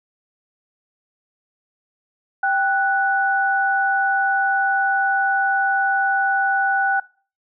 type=tone pair together; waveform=sine; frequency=784 / 1480 Hz; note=G5 / F#6; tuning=0 / 0 cents; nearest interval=major seventh; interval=1100 cents; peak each=-19 dBFS; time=2.43-7 s; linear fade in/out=5 ms; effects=noise-tail reverb RT60 0.4 s tail -22 dB re dry